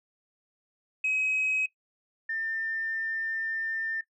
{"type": "tone pair in turn", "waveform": "sine", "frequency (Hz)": [2542, 1797.5], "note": ["D#7", "A6"], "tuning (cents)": [36, 36], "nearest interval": "tritone", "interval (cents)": 600, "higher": "first", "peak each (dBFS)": [-23, -29], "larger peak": "first", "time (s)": [[1.04, 1.66], [2.29, 4.01]], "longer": "second", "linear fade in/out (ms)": 5, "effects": ["noise-tail reverb RT60 0.1 s tail -18 dB re dry", "tanh soft clip ceiling -21 dBFS"]}